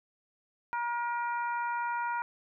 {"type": "harmonic tone", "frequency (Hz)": 475.7, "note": "A#4", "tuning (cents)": 35, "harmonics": [2, 3, 4, 5], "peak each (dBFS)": [-31, -36, -46, -46], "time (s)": [0.73, 2.22], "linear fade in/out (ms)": 0, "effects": []}